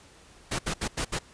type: noise bursts at uneven times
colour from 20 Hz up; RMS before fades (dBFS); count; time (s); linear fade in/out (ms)
pink; -29; 5; 0.51-0.59 / 0.66-0.74 / 0.81-0.88 / 0.97-1.05 / 1.12-1.19; 10
effects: pink hiss -54 dBFS RMS until 1.33 s + resampled to 22050 Hz